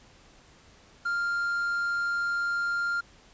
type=tone with quantisation; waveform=triangle; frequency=1396.9 Hz; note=F6; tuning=in tune; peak=-24 dBFS; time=1.05-3.01 s; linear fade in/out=10 ms; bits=9; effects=pink hiss -56 dBFS RMS until 3.33 s + resampled to 16000 Hz